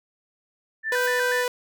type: tone with vibrato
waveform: sine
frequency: 1661.2 Hz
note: G#6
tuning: in tune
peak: -24 dBFS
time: 0.83-1.45 s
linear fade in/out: 50 ms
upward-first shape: square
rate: 4.1 Hz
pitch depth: 110 cents each way
type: noise with exponential growth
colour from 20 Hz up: violet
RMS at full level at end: -31 dBFS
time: 0.91-1.06 s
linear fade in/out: 2 ms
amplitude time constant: 32 ms
type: tone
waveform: sawtooth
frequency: 493.9 Hz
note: B4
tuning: in tune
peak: -19 dBFS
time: 0.92-1.48 s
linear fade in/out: 2 ms
effects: none